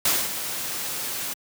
white noise with ADSR envelope, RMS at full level -20 dBFS, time 0.05-1.34 s, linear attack 4 ms, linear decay 230 ms, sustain -10 dB, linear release 12 ms, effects high-pass 100 Hz 12 dB/octave

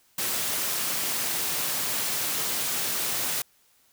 white high-pass noise, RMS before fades -28 dBFS, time 0.18-3.42 s, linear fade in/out 5 ms, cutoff 100 Hz, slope 48 dB/octave, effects white hiss -63 dBFS RMS until 3.92 s

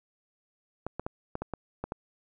clicks, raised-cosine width 1 ms, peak -19 dBFS, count 8, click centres 0.866 / 0.996 / 1.065 / 1.354 / 1.42 / 1.537 / 1.84 / 1.921 s, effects none

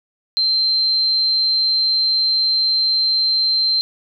sine tone, 4128 Hz, C8, 24 cents flat, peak -14 dBFS, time 0.37-3.81 s, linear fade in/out 0 ms, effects none

